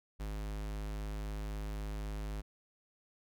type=tone; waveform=square; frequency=51.91 Hz; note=G#1; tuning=in tune; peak=-38 dBFS; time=0.19-2.42 s; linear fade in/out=20 ms; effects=none